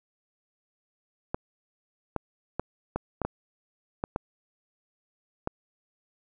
clicks, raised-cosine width 1 ms, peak -14 dBFS, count 9, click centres 1.345 / 2.163 / 2.596 / 2.96 / 3.217 / 3.25 / 4.039 / 4.161 / 5.474 s, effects none

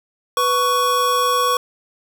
square tone pair together, 494.7 / 1118 Hz, B4 / C#6, +3 / +14 cents, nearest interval octave + major second, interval 1411 cents, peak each -22 / -17 dBFS, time 0.37-1.57 s, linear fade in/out 2 ms, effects none

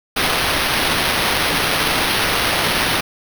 blue noise with sample-and-hold, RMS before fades -18 dBFS, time 0.16-3.01 s, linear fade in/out 10 ms, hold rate 7350 Hz, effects none

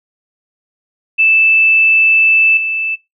sine tone with level steps, 2637 Hz, E7, in tune, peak -7 / -15 dBFS, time 1.18-2.96 s, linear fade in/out 20 ms, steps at 2.57 s, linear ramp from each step 2 ms, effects noise-tail reverb RT60 0.2 s tail -20 dB re dry

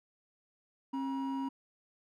triangle tone pair together, 269.2 / 957 Hz, C4 / A#5, +49 / +45 cents, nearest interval octave + minor seventh, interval 2196 cents, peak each -31 / -37 dBFS, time 0.93-1.49 s, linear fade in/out 10 ms, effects tanh soft clip ceiling -26 dBFS

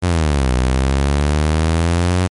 sawtooth exponential two-way sweep, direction down then up, 92.5 to 61.9 to 92.5 Hz, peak -9 dBFS, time 0.02-2.28 s, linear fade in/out 20 ms, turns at 0.53 s, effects MP3 48 kbps

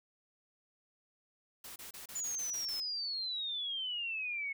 white noise bursts, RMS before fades -48 dBFS, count 8, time 1.64-2.803 s, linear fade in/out 5 ms, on 120 ms, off 29 ms
sine exponential sweep, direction down, 7040 to 2181 Hz, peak -35 dBFS, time 2.15-4.53 s, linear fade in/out 10 ms
effects none

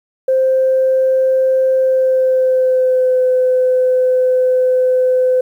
sine tone with pitch glide, 523.3 to 509.3 Hz, C5 to C5, 0 to -47 cents, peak -9 dBFS, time 0.28-5.41 s, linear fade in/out 5 ms, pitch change -47 cents, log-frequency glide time 1.75-3.22 s, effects tanh soft clip ceiling -5 dBFS + 8-bit

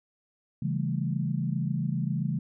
sine chord, A dominant seventh, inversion first, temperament just, 137.5 / 165 / 198 / 220 Hz, C#3 / E3 / G3 / A3, -14 / +2 / +18 / 0 cents, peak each -30 / -30 / -34 / -35 dBFS, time 0.62-2.39 s, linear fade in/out 5 ms, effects none

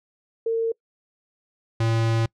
sine / square tone pair in turn, 454.9 / 113.72 Hz, A#4 / A#2, -42 / -42 cents, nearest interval 2 octaves, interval 2400 cents, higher first, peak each -20 dBFS, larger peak neither, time 0.46-0.72 / 1.8-2.26 s, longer second, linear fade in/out 5 ms, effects noise-tail reverb RT60 0.1 s tail -25 dB re dry + low-pass 6000 Hz 12 dB/octave

